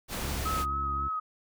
pink noise, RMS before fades -35 dBFS, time 0.08-0.66 s, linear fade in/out 50 ms
harmonic tone, 70 Hz, C#2, 18 cents sharp, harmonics 1 / 2 / 3 / 4 / 5, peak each -34 / -45 / -49 / -48 / -49 dBFS, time 0.21-1.09 s, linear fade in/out 20 ms
sine tone with vibrato, 1273 Hz, D#6, 39 cents sharp, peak -29 dBFS, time 0.45-1.2 s, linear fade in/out 10 ms, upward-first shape sine, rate 3.7 Hz, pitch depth 24 cents each way
effects none

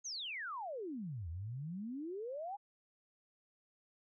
sine exponential two-way sweep, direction down then up, 6690 to 78.3 to 840 Hz, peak -40 dBFS, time 0.04-2.57 s, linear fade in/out 20 ms, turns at 1.29 s, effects none

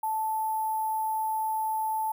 sine tone with sample-and-hold, 876 Hz, A5, 8 cents flat, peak -26 dBFS, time 0.03-2.12 s, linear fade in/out 5 ms, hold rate 11025 Hz, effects none

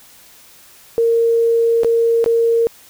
sine tone with dropouts, 461.8 Hz, A#4, 16 cents flat, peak -11 dBFS, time 0.98-2.67 s, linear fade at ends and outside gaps 0 ms, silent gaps 1.834-1.846 / 2.242-2.261 s, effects white hiss -45 dBFS RMS until 2.89 s

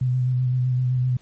sine tone with vibrato, 126.6 Hz, B2, 43 cents sharp, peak -18 dBFS, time 0.01-1.17 s, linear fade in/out 5 ms, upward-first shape square, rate 7.8 Hz, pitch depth 20 cents each way, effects pink hiss -58 dBFS RMS until 1.21 s + MP3 32 kbps

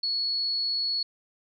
sine tone, 4378 Hz, C#8, 22 cents flat, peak -25 dBFS, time 0.03-1.03 s, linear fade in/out 5 ms, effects none

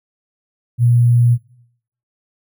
sine tone with sample-and-hold, 120 Hz, B2, 49 cents flat, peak -9 dBFS, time 0.78-1.38 s, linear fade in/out 50 ms, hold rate 11025 Hz, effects noise-tail reverb RT60 0.7 s tail -20 dB re dry

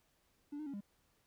triangle tone with pitch steps, 290.3 / 305.1 / 278.4 / 202 Hz, D4 / D#4 / C#4 / G#3, -20 / -34 / +8 / -48 cents, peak -38 dBFS, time 0.52-0.808 s, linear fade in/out 10 ms, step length 72 ms, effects tanh soft clip ceiling -36 dBFS + pink hiss -75 dBFS RMS until 1.26 s

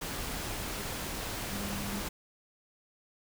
sine tone in noise, 200.6 Hz, G3, 40 cents sharp, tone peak -38 dBFS, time 1.51-2.02 s, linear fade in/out 10 ms, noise pink, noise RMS -37 dBFS, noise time 0.01-2.09 s, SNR -4 dB, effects none

